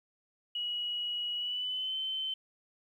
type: tone with pitch glide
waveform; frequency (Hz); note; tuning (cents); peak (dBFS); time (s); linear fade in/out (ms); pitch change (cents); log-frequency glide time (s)
sine; 2913 to 3076; F#7 to G7; -28 to -33; -32; 0.55-2.34; 5; +95; 1.34-1.96
effects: 11-bit